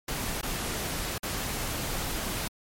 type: noise with dropouts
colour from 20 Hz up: pink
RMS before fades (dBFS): -32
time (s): 0.08-2.48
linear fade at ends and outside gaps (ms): 5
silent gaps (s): 0.414-0.429 / 1.181-1.23
effects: MP3 64 kbps